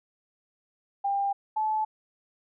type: tone pair in turn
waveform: sine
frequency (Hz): 797 / 865.4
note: G5 / A5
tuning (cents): +28 / -29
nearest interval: minor second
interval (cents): 143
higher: second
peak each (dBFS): -24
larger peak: neither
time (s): 1.04-1.33 / 1.56-1.85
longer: neither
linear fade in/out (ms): 10
effects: none